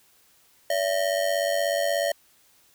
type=ring-modulated tone; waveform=square; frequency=621 Hz; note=D#5; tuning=3 cents flat; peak=-20 dBFS; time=0.7-2.12 s; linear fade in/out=2 ms; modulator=48.3 Hz; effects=white hiss -60 dBFS RMS until 2.74 s